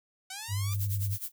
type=linear sweep; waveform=5% pulse; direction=up; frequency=740 to 1200 Hz; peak=-26 dBFS; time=0.3-0.74 s; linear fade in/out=5 ms
type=tone with vibrato; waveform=sine; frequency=100 Hz; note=G2; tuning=35 cents sharp; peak=-28 dBFS; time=0.48-1.18 s; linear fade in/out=50 ms; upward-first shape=triangle; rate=11 Hz; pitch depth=39 cents each way
type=noise with tremolo; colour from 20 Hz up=violet; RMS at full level=-35 dBFS; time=0.7-1.32 s; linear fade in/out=50 ms; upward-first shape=sine; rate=9.6 Hz; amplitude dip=85%
effects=none